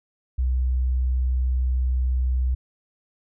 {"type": "tone", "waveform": "sine", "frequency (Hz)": 63.3, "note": "B1", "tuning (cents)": 43, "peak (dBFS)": -19, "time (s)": [0.38, 2.55], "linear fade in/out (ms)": 10, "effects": []}